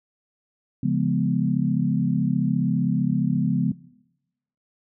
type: chord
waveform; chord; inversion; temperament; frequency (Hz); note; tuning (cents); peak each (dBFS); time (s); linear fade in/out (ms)
sine; C# dominant seventh; none; equal with one note detuned; 138.59 / 172.51 / 207.7 / 246.9; C#3 / E#3 / G#3 / B3; 0 / -21 / 0 / 0; -25; 0.83-3.72; 5
effects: noise-tail reverb RT60 0.9 s tail -20 dB re dry